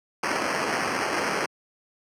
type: noise with sample-and-hold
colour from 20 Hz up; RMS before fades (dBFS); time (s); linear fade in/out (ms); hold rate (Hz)
white; -26; 0.23-1.46; 5; 3675
effects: high-pass 200 Hz 12 dB/octave + low-pass 8000 Hz 12 dB/octave